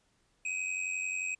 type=tone with amplitude modulation; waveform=square; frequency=2527 Hz; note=D#7; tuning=26 cents sharp; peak=-30 dBFS; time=0.45-1.35 s; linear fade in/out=5 ms; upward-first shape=sine; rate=91.3 Hz; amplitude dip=65%; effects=pink hiss -72 dBFS RMS until 1.39 s + resampled to 22050 Hz